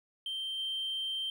triangle tone with level steps, 3136 Hz, G7, in tune, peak -32 / -30 dBFS, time 0.26-1.3 s, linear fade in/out 2 ms, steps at 0.58 s, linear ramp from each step 10 ms, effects tanh soft clip ceiling -28 dBFS

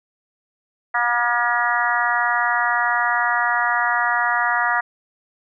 harmonic tone with a mistuned harmonic, 239.9 Hz, A#3, 50 cents sharp, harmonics 3 / 4 / 5 / 6 / 7 / 8, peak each -24 / -24 / -24 / -24 / -24 / -24 dBFS, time 0.94-4.81 s, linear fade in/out 10 ms, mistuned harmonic 6, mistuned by -19 cents, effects none

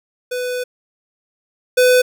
square tone pair in turn, 497.7 / 501.5 Hz, B4 / B4, +13 / +26 cents, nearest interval unison, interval 13 cents, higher second, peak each -21 / -10 dBFS, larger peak second, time 0.31-0.64 / 1.77-2.02 s, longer first, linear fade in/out 10 ms, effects none

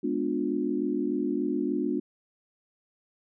sine chord, G# diminished seventh, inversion none, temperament equal with one note detuned, 207.7 / 246.9 / 293.7 / 357 Hz, G#3 / B3 / D4 / F4, 0 / 0 / 0 / +38 cents, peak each -34 / -31 / -29 / -31 dBFS, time 0.03-2 s, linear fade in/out 10 ms, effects none

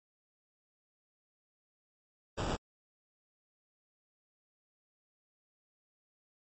pink noise with sample-and-hold, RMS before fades -35 dBFS, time 2.37-2.57 s, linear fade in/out 20 ms, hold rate 2100 Hz, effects MP3 32 kbps

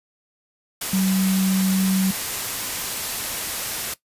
sine tone in noise, 190 Hz, F#3, 46 cents sharp, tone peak -17 dBFS, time 0.93-2.11 s, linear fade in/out 5 ms, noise white, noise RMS -27 dBFS, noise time 0.81-3.94 s, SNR +7 dB, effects noise-tail reverb RT60 0.1 s tail -17 dB re dry + resampled to 32000 Hz

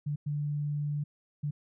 sine tone bursts at uneven times, 146.83 Hz, D3, in tune, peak -29 dBFS, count 3, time 0.06-0.16 / 0.26-1.04 / 1.43-1.51 s, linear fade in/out 10 ms, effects none

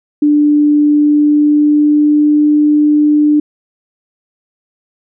sine tone with pitch glide, 295.6 to 298.3 Hz, D4 to D4, +11 to +27 cents, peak -6 dBFS, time 0.22-3.4 s, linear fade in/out 5 ms, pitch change +16 cents, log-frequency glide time 0.86-2.46 s, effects none

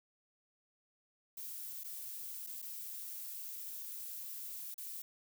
violet noise with dropouts, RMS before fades -45 dBFS, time 1.37-5.02 s, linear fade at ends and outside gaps 5 ms, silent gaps 1.836-1.843 / 2.466-2.47 / 2.619-2.624 / 4.743-4.779 s, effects none

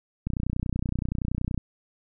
click train, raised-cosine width 5 ms, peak -15 dBFS, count 41, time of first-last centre 0.27-1.577 s, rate 30.6 Hz, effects none

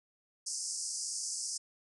pink band-pass noise, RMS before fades -38 dBFS, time 0.46-1.58 s, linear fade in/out 10 ms, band 4900 to 9700 Hz, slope 96 dB/octave, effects none

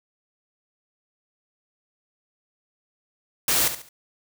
white noise with echo, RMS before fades -21 dBFS, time 3.48-3.68 s, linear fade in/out 2 ms, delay 70 ms, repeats 3, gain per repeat -10 dB, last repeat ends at 3.89 s, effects none

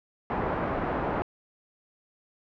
white low-pass noise, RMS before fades -29 dBFS, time 0.3-1.22 s, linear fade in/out 0 ms, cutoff 960 Hz, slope 12 dB/octave, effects low-pass 2000 Hz 12 dB/octave

